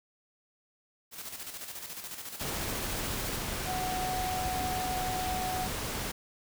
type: noise with tremolo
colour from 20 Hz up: white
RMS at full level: -40 dBFS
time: 1.11-3.41 s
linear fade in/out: 50 ms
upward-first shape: square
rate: 14 Hz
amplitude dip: 50%
type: noise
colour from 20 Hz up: pink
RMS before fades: -35 dBFS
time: 2.4-6.12 s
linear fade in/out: 10 ms
type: tone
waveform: sine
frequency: 740 Hz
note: F#5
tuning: in tune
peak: -32 dBFS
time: 3.65-5.69 s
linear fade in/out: 50 ms
effects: none